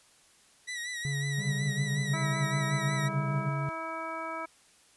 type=tone with vibrato; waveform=sawtooth; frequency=1936 Hz; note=B6; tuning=35 cents flat; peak=-31 dBFS; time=0.67-3.09 s; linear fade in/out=20 ms; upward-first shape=sine; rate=5.4 Hz; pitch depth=56 cents each way
type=tone; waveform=triangle; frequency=140.3 Hz; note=C#3; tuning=21 cents sharp; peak=-28 dBFS; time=1.05-3.69 s; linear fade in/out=0 ms
type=chord; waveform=triangle; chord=C suspended second; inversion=none; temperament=equal; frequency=130.81 / 146.83 / 196 Hz; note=C3 / D3 / G3; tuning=0 / 0 / 0 cents; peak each=-35 dBFS; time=1.37-3.5 s; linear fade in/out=20 ms
type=harmonic tone; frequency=325 Hz; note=E4; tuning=24 cents flat; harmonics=1 / 2 / 3 / 4 / 5 / 7; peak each=-44 / -40 / -40 / -38 / -46 / -43 dBFS; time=2.13-4.46 s; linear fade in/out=10 ms
effects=white hiss -61 dBFS RMS until 4.96 s + resampled to 24000 Hz